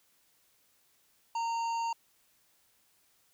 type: harmonic tone with a mistuned harmonic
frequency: 922 Hz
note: A#5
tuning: 19 cents flat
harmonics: 1 / 3 / 5 / 7 / 8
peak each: -30 / -45 / -48 / -53 / -54 dBFS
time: 1.35-1.93 s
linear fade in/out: 5 ms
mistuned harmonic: 8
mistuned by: -71 cents
effects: white hiss -69 dBFS RMS until 3.33 s